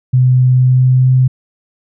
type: tone with pitch glide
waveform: sine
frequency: 127.3 to 128.93 Hz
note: C3 to C3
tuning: -47 to -25 cents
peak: -6 dBFS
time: 0.13-1.28 s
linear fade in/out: 10 ms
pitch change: +22 cents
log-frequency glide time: 0.54-1.09 s
effects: none